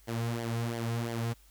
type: tone with flanger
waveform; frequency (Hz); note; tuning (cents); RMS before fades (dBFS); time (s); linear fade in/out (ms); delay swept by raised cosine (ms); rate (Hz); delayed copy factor
sawtooth; 116.4; A#2; -2; -33; 0.07-1.34; 20; 0.76 to 3.46; 2.9; -0.65
effects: added 50 Hz sine -58 dBFS peak until 1.5 s + white hiss -63 dBFS RMS until 1.5 s